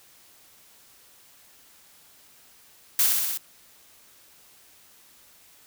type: noise with echo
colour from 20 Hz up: blue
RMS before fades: -20 dBFS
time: 2.99-3.06 s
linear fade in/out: 2 ms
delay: 63 ms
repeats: 5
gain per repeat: -2 dB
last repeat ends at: 3.375 s
effects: white hiss -55 dBFS RMS until 5.66 s